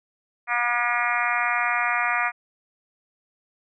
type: harmonic tone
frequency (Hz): 240.3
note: B3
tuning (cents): -47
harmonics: 3 / 4 / 5 / 6 / 7 / 8 / 9 / 10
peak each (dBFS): -29 / -31 / -27 / -29 / -31 / -28 / -29 / -30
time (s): 0.47-2.32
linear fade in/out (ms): 50
effects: none